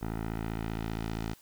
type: tone with low-pass filter sweep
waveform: 10% pulse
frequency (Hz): 55.2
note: A1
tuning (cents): +6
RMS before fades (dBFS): -35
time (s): 0.01-1.34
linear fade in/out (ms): 10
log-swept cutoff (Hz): 1500 to 6700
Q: 0.85
effects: white hiss -59 dBFS RMS until 1.41 s